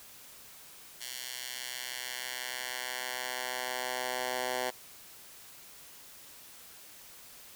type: tone with high-pass filter sweep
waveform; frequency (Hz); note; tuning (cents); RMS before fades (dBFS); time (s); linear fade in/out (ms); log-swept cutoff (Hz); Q
10% pulse; 126.2; B2; +38; -37; 1-4.71; 20; 3400 to 590; 0.8
effects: white hiss -52 dBFS RMS until 7.55 s